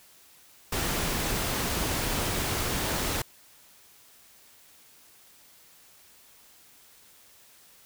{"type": "noise", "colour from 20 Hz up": "pink", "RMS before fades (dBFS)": -29, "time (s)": [0.72, 3.22], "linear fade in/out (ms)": 5, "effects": ["white hiss -56 dBFS RMS until 7.85 s"]}